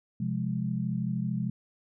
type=chord; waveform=sine; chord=F minor; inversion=second; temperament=equal with one note detuned; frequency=129.76 / 174.61 / 207.7 Hz; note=C3 / F3 / Ab3; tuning=-14 / 0 / 0 cents; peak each=-32 dBFS; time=0.2-1.5 s; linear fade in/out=5 ms; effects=none